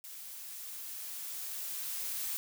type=noise with level ramp; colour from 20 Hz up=blue; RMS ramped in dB=-47 to -36 dBFS; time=0.04-2.37 s; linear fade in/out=0 ms; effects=none